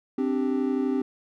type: chord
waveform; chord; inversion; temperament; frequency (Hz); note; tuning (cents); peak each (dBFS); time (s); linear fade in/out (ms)
triangle; C suspended second; none; equal; 261.6 / 293.7 / 392; C4 / D4 / G4; 0 / 0 / 0; -23 / -27 / -27; 0.18-1.02; 5
effects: none